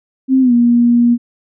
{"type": "tone with pitch glide", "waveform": "sine", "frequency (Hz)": [263.1, 238.5], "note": ["C4", "A#3"], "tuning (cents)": [10, 40], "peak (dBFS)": -7, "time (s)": [0.28, 1.18], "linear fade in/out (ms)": 50, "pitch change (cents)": -170, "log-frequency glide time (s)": [0.41, 0.53], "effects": []}